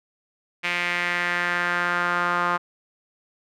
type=tone with band-pass filter sweep; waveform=sawtooth; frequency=175.5 Hz; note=F3; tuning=9 cents sharp; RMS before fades=-24 dBFS; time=0.63-2.58 s; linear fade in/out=20 ms; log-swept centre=2300 to 1200 Hz; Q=3.2; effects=none